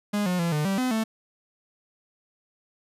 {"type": "tone with pitch steps", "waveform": "45% pulse", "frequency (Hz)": [206.4, 180.1, 169.7, 150.3, 194.5, 254.6, 221.4], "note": ["G#3", "F#3", "F3", "D3", "G3", "C4", "A3"], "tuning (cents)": [-10, -46, -49, 40, -13, -47, 11], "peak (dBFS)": -23, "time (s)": [0.13, 1.04], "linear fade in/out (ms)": 10, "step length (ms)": 130, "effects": ["resampled to 32000 Hz"]}